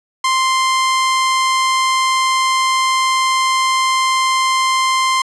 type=tone; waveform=sawtooth; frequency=1046.5 Hz; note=C6; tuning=in tune; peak=-9 dBFS; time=0.24-5.22 s; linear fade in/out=5 ms; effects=resampled to 22050 Hz + 8-bit